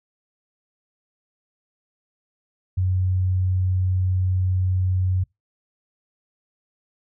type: tone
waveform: sine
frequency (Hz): 92.5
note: F#2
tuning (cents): 0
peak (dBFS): -18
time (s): 2.77-5.24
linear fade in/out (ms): 10
effects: noise-tail reverb RT60 0.2 s tail -26 dB re dry